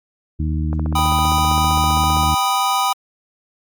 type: harmonic tone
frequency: 77.4 Hz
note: D#2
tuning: 9 cents flat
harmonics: 1 / 2 / 3 / 4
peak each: -19 / -24 / -29 / -29 dBFS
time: 0.39-2.35 s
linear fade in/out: 10 ms
type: click train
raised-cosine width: 1 ms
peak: -15 dBFS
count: 24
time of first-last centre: 0.73-2.233 s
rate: 15.3 Hz
type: chord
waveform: square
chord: G augmented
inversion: none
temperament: equal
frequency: 784 / 987.8 / 1244.5 Hz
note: G5 / B5 / D#6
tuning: 0 / 0 / 0 cents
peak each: -21 dBFS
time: 0.95-2.93 s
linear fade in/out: 5 ms
effects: Opus 48 kbps